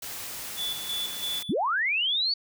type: noise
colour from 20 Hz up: white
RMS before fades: -37 dBFS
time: 0.02-1.43 s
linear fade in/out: 5 ms
type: tone with tremolo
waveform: triangle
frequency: 3457 Hz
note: A7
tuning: 31 cents flat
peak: -27 dBFS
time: 0.56-1.54 s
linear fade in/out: 50 ms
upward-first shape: square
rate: 3 Hz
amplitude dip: 60%
type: linear sweep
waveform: sine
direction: up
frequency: 138.59 to 4558 Hz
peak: -23 dBFS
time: 1.49-2.34 s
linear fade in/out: 5 ms
effects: none